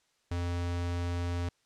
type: tone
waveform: square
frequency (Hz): 87.2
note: F2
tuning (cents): -2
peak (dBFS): -31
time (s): 0.31-1.49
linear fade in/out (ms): 5
effects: white hiss -72 dBFS RMS until 1.65 s + low-pass 7000 Hz 12 dB/octave